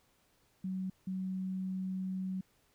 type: tone bursts at uneven times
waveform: sine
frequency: 187.7 Hz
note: F#3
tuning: 25 cents sharp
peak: -34 dBFS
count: 2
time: 0.64-0.9 / 1.07-2.41 s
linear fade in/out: 5 ms
effects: pink hiss -71 dBFS RMS until 2.74 s